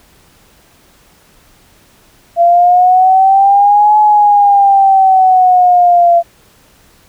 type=exponential two-way sweep; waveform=sine; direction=up then down; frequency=681 to 850 to 681 Hz; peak=-4 dBFS; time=2.36-6.23 s; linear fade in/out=50 ms; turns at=3.98 s; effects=pink hiss -47 dBFS RMS until 7.08 s